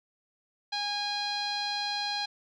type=tone with low-pass filter; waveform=sawtooth; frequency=820 Hz; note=G#5; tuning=22 cents flat; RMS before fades=-32 dBFS; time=0.72-2.26 s; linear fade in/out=10 ms; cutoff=4300 Hz; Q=7.1; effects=none